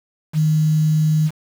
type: tone with quantisation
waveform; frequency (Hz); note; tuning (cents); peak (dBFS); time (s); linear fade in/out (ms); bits
sine; 155.1; D#3; -5; -13; 0.33-1.31; 50; 6
effects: none